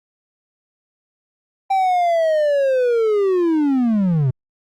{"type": "linear sweep", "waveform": "triangle", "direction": "down", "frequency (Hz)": [784, 122.5], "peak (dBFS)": -12, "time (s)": [1.7, 4.31], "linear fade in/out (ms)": 10, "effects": ["Opus 48 kbps"]}